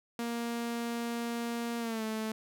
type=tone with pitch glide; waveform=sawtooth; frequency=234.7 to 219 Hz; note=A#3 to A3; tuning=+12 to -8 cents; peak=-29 dBFS; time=0.19-2.32 s; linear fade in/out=2 ms; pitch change=-120 cents; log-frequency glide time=1.79-2.03 s; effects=none